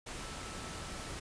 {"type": "tone in noise", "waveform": "sine", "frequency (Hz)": 1318.5, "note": "E6", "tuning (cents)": 0, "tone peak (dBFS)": -52, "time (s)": [0.16, 1.13], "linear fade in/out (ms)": 10, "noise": "pink", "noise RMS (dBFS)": -43, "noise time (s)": [0.06, 1.2], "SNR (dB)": -12, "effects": ["resampled to 22050 Hz"]}